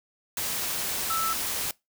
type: tone in noise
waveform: sine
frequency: 1318.5 Hz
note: E6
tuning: in tune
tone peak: -26 dBFS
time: 1.1-1.33 s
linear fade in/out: 2 ms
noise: white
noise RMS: -30 dBFS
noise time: 0.37-1.71 s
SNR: +1 dB
effects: noise-tail reverb RT60 0.2 s tail -23 dB re dry